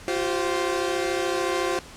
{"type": "chord", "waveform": "sawtooth", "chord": "F suspended second", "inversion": "none", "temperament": "equal with one note detuned", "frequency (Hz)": [349.2, 383, 523.3], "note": ["F4", "G4", "C5"], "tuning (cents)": [0, -40, 0], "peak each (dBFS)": [-23, -24, -25], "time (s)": [0.08, 1.79], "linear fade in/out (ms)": 0, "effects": ["pink hiss -44 dBFS RMS until 1.96 s", "low-pass 9000 Hz 12 dB/octave"]}